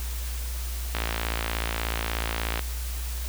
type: click train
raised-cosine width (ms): 0.3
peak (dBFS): -11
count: 94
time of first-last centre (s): 0.95-2.593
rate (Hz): 56.6
effects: added 60 Hz sine -29 dBFS peak until 3.28 s + white hiss -39 dBFS RMS until 3.28 s